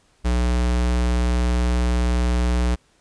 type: tone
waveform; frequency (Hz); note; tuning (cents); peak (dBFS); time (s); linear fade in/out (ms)
square; 60.6; B1; -32; -18; 0.24-2.76; 20
effects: pink hiss -60 dBFS RMS until 3 s + resampled to 22050 Hz